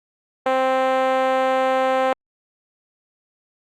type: tone with band-pass filter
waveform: 5% pulse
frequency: 261.6 Hz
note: C4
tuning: in tune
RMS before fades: -19 dBFS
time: 0.46-2.13 s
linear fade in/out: 2 ms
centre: 600 Hz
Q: 2.1
effects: Opus 48 kbps